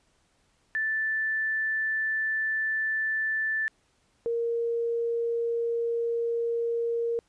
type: tone pair in turn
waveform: sine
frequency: 1760 / 466.2 Hz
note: A6 / A#4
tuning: 0 / 0 cents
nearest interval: octave + major seventh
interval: 2300 cents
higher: first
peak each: -25 dBFS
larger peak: neither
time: 0.75-3.68 / 4.26-7.19 s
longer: neither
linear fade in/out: 0 ms
effects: pink hiss -68 dBFS RMS until 7.28 s + resampled to 22050 Hz